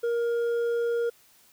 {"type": "tone with hard clipping", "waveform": "sine", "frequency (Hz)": 470, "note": "A#4", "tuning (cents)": 14, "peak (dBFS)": -25, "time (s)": [0.03, 1.1], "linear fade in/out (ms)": 10, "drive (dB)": 4, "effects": ["white hiss -59 dBFS RMS until 1.52 s"]}